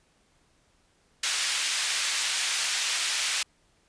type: band-pass noise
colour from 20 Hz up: pink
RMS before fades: -28 dBFS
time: 1.23-3.43 s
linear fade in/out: 5 ms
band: 2200 to 8800 Hz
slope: 12 dB/octave
effects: pink hiss -66 dBFS RMS until 3.88 s + resampled to 22050 Hz